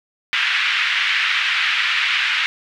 white band-pass noise, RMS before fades -19 dBFS, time 0.33-2.46 s, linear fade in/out 0 ms, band 1500 to 3000 Hz, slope 24 dB/octave, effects none

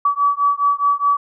sine beating tone pair, 1142 / 1146.8 Hz, D6 / D6, -49 / -42 cents, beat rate 4.8 Hz, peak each -17 dBFS, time 0.05-1.17 s, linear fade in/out 5 ms, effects none

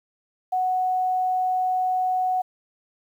sine tone, 740 Hz, F#5, in tune, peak -20 dBFS, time 0.52-2.42 s, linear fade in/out 10 ms, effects 9-bit

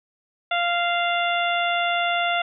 harmonic tone, 695 Hz, F5, 9 cents flat, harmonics 1 / 2 / 3 / 4 / 5, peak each -23 / -26 / -28 / -29 / -30 dBFS, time 0.51-2.42 s, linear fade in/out 5 ms, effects none

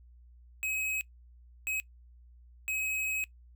square tone bursts at uneven times, 2548 Hz, D#7, 41 cents sharp, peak -31 dBFS, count 3, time 0.63-1.01 / 1.67-1.8 / 2.68-3.24 s, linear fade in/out 0 ms, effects noise-tail reverb RT60 0.1 s tail -20 dB re dry + added 60 Hz sine -53 dBFS peak until 3.55 s

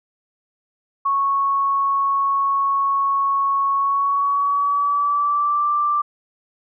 sine tone with pitch glide, 1105 to 1177.5 Hz, C#6 to D6, -6 to +4 cents, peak -16 dBFS, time 1.05-6.02 s, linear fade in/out 10 ms, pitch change +110 cents, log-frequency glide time 3.75-5.7 s, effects none

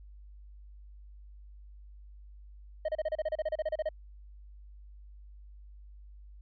triangle tone bursts, 622.3 Hz, D#5, in tune, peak -26 dBFS, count 16, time 2.85-3.89 s, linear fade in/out 5 ms, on 35 ms, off 32 ms, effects added 50 Hz sine -48 dBFS peak until 6.41 s + resampled to 11025 Hz

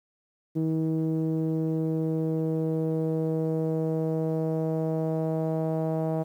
sawtooth tone with low-pass filter sweep, 159.7 Hz, D#3, 45 cents sharp, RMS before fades -27 dBFS, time 0.55-6.24 s, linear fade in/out 20 ms, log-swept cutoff 360 to 670 Hz, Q 2.8, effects 10-bit

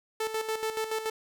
sawtooth tone with tremolo, 440 Hz, A4, in tune, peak -24 dBFS, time 0.2-1.1 s, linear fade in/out 5 ms, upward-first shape square, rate 7 Hz, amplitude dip 60%, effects none

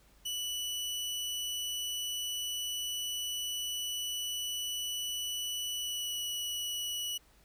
sawtooth tone with pitch glide, 2960 to 2940 Hz, F#7 to F#7, 0 to -12 cents, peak -31 dBFS, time 0.25-7.18 s, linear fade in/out 10 ms, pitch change -12 cents, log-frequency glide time 5.75-6.22 s, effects added 50 Hz sine -64 dBFS peak until 7.44 s + pink hiss -65 dBFS RMS until 7.44 s

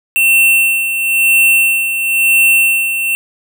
square tone with tremolo, 2700 Hz, E7, 41 cents sharp, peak -7 dBFS, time 0.16-3.15 s, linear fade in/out 0 ms, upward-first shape sine, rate 0.98 Hz, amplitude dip 60%, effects none

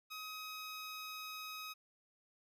15% pulse tone, 1264 Hz, D#6, 27 cents sharp, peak -38 dBFS, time 0.1-1.74 s, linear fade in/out 20 ms, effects none

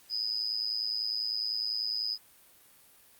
sine tone with amplitude modulation, 4993 Hz, D#8, 5 cents sharp, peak -26 dBFS, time 0.09-2.18 s, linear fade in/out 50 ms, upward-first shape sine, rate 110 Hz, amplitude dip 80%, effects white hiss -59 dBFS RMS until 3.19 s + Opus 48 kbps

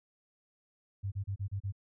sine tone bursts, 98.8 Hz, G2, 14 cents sharp, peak -32 dBFS, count 6, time 1.03-1.724 s, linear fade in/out 20 ms, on 89 ms, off 32 ms, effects none

